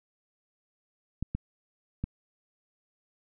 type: clicks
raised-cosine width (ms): 5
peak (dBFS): -18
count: 3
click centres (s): 1.226 / 1.35 / 2.04
effects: none